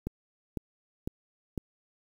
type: click train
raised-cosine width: 3 ms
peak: -19 dBFS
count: 4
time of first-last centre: 0.07-1.578 s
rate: 1.99 Hz
effects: 8-bit